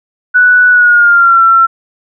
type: tone with pitch glide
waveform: sine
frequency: 1480 to 1349.3 Hz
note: F#6 to E6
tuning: 0 to +40 cents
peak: -3 dBFS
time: 0.34-1.67 s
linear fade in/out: 20 ms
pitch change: -160 cents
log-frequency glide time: 0.7-1.43 s
effects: none